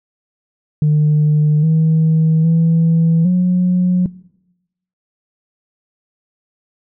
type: tone with pitch steps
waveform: sine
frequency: 151 / 159.5 / 164.5 / 180.7 Hz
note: D3 / D#3 / E3 / F#3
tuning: +48 / +43 / -3 / -41 cents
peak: -8 dBFS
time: 0.82-4.06 s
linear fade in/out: 2 ms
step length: 810 ms
effects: noise-tail reverb RT60 0.9 s tail -21 dB re dry + tanh soft clip ceiling -7 dBFS